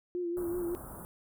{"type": "tone with vibrato", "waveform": "sine", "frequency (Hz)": 349.2, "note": "F4", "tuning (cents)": 0, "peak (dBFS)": -31, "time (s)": [0.15, 0.75], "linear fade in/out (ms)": 0, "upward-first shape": "sine", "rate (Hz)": 5.3, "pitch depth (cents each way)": 44}
{"type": "band-stop noise", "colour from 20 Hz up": "pink", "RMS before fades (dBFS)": -45, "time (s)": [0.37, 1.05], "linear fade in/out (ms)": 0, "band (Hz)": [1400, 9100], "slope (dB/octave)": 48}
{"effects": []}